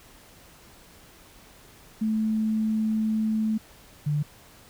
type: tone pair in turn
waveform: sine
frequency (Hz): 218.3 / 147.99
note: A3 / D3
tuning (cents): -13 / +14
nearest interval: perfect fifth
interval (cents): 673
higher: first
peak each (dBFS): -22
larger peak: neither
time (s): 2.01-3.58 / 4.06-4.23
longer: first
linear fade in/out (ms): 10
effects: pink hiss -52 dBFS RMS until 4.69 s